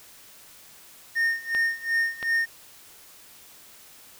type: tone with tremolo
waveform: triangle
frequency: 1833 Hz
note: A#6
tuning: 30 cents flat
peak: -18 dBFS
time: 1.15-2.46 s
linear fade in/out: 20 ms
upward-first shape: sine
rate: 2.7 Hz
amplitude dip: 90%
type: clicks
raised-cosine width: 0.3 ms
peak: -17 dBFS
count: 2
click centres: 1.549 / 2.228 s
effects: white hiss -50 dBFS RMS until 4.19 s